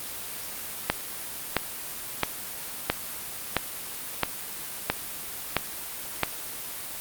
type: click train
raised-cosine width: 0.3 ms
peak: -4 dBFS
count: 9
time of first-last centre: 0.9-6.233 s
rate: 1.5 Hz
effects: white hiss -36 dBFS RMS until 7 s + Opus 32 kbps